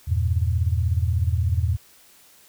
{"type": "chord", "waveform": "sine", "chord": "E diminished", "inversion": "none", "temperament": "just", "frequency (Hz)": [82.41, 98.89, 118.67], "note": ["E2", "G2", "Bb2"], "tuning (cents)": [0, 16, 31], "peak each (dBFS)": [-21, -24, -26], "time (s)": [0.07, 1.77], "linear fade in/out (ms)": 20, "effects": ["white hiss -53 dBFS RMS until 2.48 s"]}